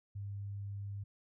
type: tone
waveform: sine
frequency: 100.4 Hz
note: G2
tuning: 42 cents sharp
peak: -39 dBFS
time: 0.15-1.04 s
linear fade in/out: 10 ms
effects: none